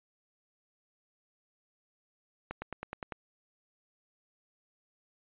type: accelerating click train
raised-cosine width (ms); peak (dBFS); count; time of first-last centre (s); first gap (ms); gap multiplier
0.5; -22; 7; 2.51-3.122; 110; 0.97
effects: resampled to 8000 Hz